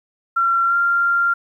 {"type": "tone with pitch glide", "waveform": "sine", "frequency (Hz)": [1365, 1388.1], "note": ["F6", "F6"], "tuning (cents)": [-40, -11], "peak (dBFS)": -14, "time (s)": [0.36, 1.34], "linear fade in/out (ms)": 10, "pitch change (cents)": 29, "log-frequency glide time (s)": [0.66, 0.75], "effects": ["9-bit"]}